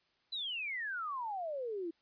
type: exponential sweep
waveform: sine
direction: down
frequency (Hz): 4057 to 321.1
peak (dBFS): -36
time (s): 0.32-1.91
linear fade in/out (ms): 10
effects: white hiss -74 dBFS RMS until 2.01 s + resampled to 11025 Hz